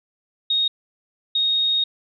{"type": "tone pair in turn", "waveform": "sine", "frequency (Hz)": [3731, 3731], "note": ["A#7", "A#7"], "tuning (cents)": [1, 1], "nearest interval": "unison", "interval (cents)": 0, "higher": "neither", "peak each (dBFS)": -17, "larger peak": "neither", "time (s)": [[0.5, 0.68], [1.35, 1.84]], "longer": "second", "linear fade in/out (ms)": 5, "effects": []}